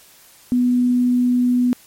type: tone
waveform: sine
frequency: 246.9 Hz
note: B3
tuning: in tune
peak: -13 dBFS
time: 0.52-1.73 s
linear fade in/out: 0 ms
effects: white hiss -48 dBFS RMS until 1.86 s + MP3 64 kbps